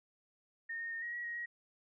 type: tone with pitch steps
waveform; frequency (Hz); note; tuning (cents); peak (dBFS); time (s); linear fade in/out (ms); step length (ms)
sine; 1835 / 1846 / 1831 / 1890 / 1917 / 1884 / 1898; A#6 / A#6 / A#6 / A#6 / A#6 / A#6 / A#6; -28 / -17 / -32 / +23 / +48 / +18 / +31; -38; 0.69-1.46; 10; 110
effects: none